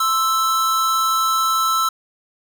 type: tone pair together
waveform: square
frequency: 1048.3 / 1318.5 Hz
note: C6 / E6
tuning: +3 / 0 cents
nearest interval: major third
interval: 397 cents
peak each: -27 / -17 dBFS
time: 0-1.89 s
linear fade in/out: 5 ms
effects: none